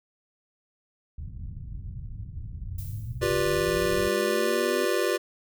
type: low-pass noise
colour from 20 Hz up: white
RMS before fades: -37 dBFS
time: 1.18-4.08 s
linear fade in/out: 2 ms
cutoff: 120 Hz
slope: 24 dB/octave
type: linear sweep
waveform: sine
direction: up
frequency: 82.4 to 258.5 Hz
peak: -34 dBFS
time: 2.69-4.85 s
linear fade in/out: 5 ms
type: noise with exponential decay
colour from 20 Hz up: violet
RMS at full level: -42 dBFS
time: 2.78-3.52 s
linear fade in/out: 5 ms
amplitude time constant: 160 ms
type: chord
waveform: square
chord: G dominant seventh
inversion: third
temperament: just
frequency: 352.8 / 392 / 490 / 588 Hz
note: F4 / G4 / B4 / D5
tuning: +18 / 0 / -14 / +2 cents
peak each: -29 / -29 / -30 / -31 dBFS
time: 3.21-5.18 s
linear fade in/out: 20 ms
effects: none